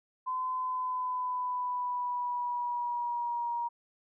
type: tone with pitch glide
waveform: sine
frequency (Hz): 1021 to 947.1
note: C6 to A#5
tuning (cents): -43 to +27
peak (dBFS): -30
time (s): 0.26-3.69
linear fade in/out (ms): 20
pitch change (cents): -130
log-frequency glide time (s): 0.53-3.52
effects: none